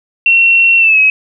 sine tone with pitch glide, 2722 to 2554 Hz, F7 to D#7, -45 to +45 cents, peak -5 dBFS, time 0.26-1.1 s, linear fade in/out 2 ms, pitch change -110 cents, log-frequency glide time 0.78-0.99 s, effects none

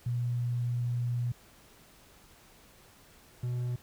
sine / triangle tone pair in turn, 121.1 / 122.93 Hz, B2 / B2, -34 / -8 cents, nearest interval unison, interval 26 cents, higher second, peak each -28 dBFS, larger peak neither, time 0.06-1.32 / 3.43-3.76 s, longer first, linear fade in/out 5 ms, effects pink hiss -58 dBFS RMS until 3.82 s

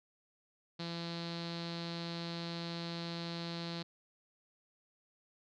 sawtooth tone with low-pass filter, 169.2 Hz, E3, 45 cents sharp, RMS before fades -41 dBFS, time 0.79-3.83 s, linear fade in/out 10 ms, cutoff 4200 Hz, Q 6.8, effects none

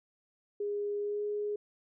sine tone with pitch glide, 410.4 to 415.6 Hz, G#4 to G#4, -21 to +1 cents, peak -31 dBFS, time 0.6-1.56 s, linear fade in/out 5 ms, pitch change +22 cents, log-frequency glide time 0.99-1.23 s, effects none

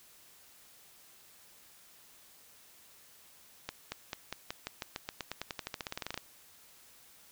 accelerating click train, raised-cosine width 0.2 ms, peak -19 dBFS, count 25, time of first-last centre 3.69-6.176 s, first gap 230 ms, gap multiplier 0.92, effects white hiss -59 dBFS RMS until 7.31 s

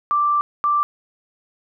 sine tone pair in turn, 1175 / 1175 Hz, D6 / D6, +1 / +1 cents, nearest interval unison, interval 0 cents, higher neither, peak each -15 dBFS, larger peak neither, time 0.11-0.41 / 0.64-0.83 s, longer first, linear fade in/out 0 ms, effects none

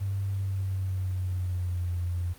sine tone with pitch glide, 98 to 87.81 Hz, G2 to F2, 0 to +10 cents, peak -27 dBFS, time 0-2.34 s, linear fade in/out 20 ms, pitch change -190 cents, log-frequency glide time 0.29-1.94 s, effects pink hiss -52 dBFS RMS until 2.38 s + Opus 32 kbps

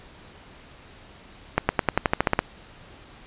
accelerating click train, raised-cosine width 0.5 ms, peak -3 dBFS, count 11, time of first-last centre 1.58-2.391 s, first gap 110 ms, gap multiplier 0.93, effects pink hiss -48 dBFS RMS until 3.26 s + resampled to 8000 Hz

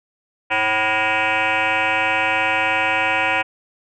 sine tone with frequency modulation, 1646 Hz, G#6, 16 cents flat, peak -15 dBFS, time 0.5-3.43 s, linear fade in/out 20 ms, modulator 221 Hz, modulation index 4.9, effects tanh soft clip ceiling -11 dBFS

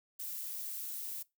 violet noise, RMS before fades -41 dBFS, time 0.19-1.23 s, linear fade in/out 10 ms, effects noise-tail reverb RT60 0.2 s tail -21 dB re dry

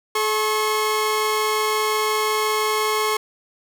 sawtooth tone pair together, 429.1 / 1085.6 Hz, A4 / C#6, -43 / -36 cents, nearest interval octave + major third, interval 1607 cents, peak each -18 dBFS, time 0.15-3.17 s, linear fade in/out 5 ms, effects none

